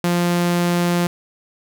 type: tone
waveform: sawtooth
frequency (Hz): 174.4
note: F3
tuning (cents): -2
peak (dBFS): -12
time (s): 0.04-1.07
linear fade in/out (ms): 2
effects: none